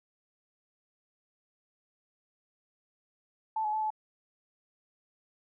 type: tone with pitch steps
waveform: sine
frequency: 878 / 849 / 868 / 862 Hz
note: A5 / G#5 / A5 / A5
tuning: -4 / +38 / -24 / -36 cents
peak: -28 dBFS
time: 3.56-3.904 s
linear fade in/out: 5 ms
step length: 86 ms
effects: none